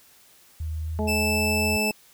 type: tone with pitch glide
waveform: sine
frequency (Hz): 78.8 to 86.43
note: D#2 to F2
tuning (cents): +23 to -17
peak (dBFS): -27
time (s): 0.6-1.77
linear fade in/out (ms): 5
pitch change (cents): +160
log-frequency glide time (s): 0.81-1.5
type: harmonic tone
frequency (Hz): 213.5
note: G#3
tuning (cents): +48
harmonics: 1 / 2 / 3 / 4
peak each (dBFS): -27 / -30 / -32 / -33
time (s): 0.99-1.91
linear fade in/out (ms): 0
type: tone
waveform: sawtooth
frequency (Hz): 2637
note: E7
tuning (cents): 0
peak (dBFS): -21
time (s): 1.07-1.92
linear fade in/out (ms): 20
effects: white hiss -55 dBFS RMS until 2.13 s